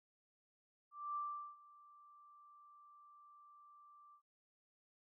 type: tone with ADSR envelope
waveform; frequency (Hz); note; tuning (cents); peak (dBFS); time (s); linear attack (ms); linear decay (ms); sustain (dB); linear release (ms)
sine; 1174.7; D6; 0; -38; 0.91-4.22; 250; 400; -22; 82
effects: none